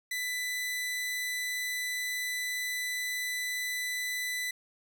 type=tone; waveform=sawtooth; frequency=1993 Hz; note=B6; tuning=15 cents sharp; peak=-28 dBFS; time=0.11-4.51 s; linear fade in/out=5 ms; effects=none